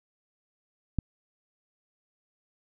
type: click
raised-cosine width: 5 ms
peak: -14 dBFS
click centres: 0.987 s
effects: none